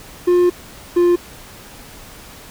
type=tone pair in turn; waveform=triangle; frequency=355 / 350.3 Hz; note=F4 / F4; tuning=+28 / +5 cents; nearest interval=unison; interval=23 cents; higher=first; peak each=-8 dBFS; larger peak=neither; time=0.27-0.5 / 0.96-1.16 s; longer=first; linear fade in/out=10 ms; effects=pink hiss -39 dBFS RMS until 2.5 s